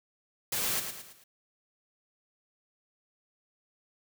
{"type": "noise with echo", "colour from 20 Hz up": "white", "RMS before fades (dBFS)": -31, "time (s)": [0.52, 0.8], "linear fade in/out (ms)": 5, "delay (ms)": 110, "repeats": 4, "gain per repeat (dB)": -7, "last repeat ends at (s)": 1.24, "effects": []}